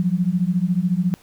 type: beating tone pair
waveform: sine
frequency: 172.6 / 186.6 Hz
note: F3 / F#3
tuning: -20 / +15 cents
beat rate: 14 Hz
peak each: -20 dBFS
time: 0-1.14 s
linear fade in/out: 0 ms
effects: pink hiss -52 dBFS RMS until 1.22 s